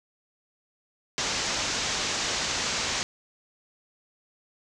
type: low-pass noise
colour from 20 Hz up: white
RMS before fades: -29 dBFS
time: 1.18-3.03 s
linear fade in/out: 0 ms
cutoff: 7000 Hz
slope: 48 dB/octave
effects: none